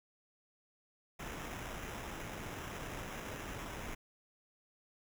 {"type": "noise with sample-and-hold", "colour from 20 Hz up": "pink", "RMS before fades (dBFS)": -44, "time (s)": [1.19, 3.95], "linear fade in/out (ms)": 10, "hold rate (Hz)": 4410, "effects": []}